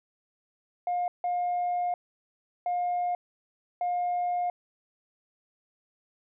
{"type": "tone bursts at uneven times", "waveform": "sine", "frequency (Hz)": 711, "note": "F5", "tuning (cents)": 31, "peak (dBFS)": -24, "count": 4, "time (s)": [[0.87, 1.08], [1.24, 1.94], [2.66, 3.15], [3.81, 4.5]], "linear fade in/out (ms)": 2, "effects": ["tanh soft clip ceiling -23 dBFS"]}